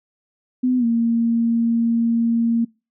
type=tone with pitch glide; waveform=sine; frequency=252.5 to 231.5 Hz; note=B3 to A#3; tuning=+39 to -12 cents; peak=-15 dBFS; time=0.63-2.65 s; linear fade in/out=10 ms; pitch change=-151 cents; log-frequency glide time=0.78-0.85 s; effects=noise-tail reverb RT60 0.3 s tail -26 dB re dry